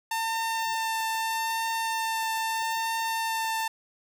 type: tone with vibrato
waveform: sawtooth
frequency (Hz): 899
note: A5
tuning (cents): +37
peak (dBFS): -23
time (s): 0.11-3.68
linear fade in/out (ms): 5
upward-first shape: triangle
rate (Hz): 0.79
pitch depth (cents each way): 13
effects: none